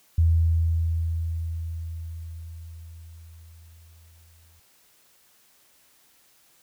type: tone with exponential decay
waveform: sine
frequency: 82.41 Hz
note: E2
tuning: in tune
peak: -15 dBFS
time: 0.18-4.6 s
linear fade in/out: 5 ms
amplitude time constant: 960 ms
effects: white hiss -60 dBFS RMS until 6.62 s